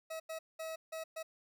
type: tone bursts at uneven times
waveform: 40% pulse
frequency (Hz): 643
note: E5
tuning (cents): -43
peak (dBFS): -39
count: 5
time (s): 0.1-0.2 / 0.29-0.39 / 0.59-0.76 / 0.92-1.04 / 1.16-1.23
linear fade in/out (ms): 10
effects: none